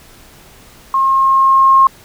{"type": "tone with level ramp", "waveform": "sine", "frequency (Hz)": 1073, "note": "C6", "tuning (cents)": 43, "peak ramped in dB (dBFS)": [-10, -4], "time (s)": [0.94, 1.87], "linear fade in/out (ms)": 2, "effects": ["pink hiss -42 dBFS RMS until 2.04 s"]}